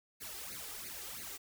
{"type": "noise with flanger", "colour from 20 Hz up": "white", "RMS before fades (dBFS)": -45, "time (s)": [0.2, 1.38], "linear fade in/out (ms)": 20, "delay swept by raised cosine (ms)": [0.45, 2.55], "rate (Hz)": 3, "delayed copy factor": 1, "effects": []}